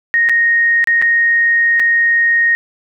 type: tone with dropouts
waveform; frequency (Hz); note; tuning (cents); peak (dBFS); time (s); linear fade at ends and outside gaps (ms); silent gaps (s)
sine; 1863; A#6; -2; -9; 0.14-2.55; 0; 0.289-0.295 / 0.842-0.873 / 1.016-1.023 / 1.796-1.8
effects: none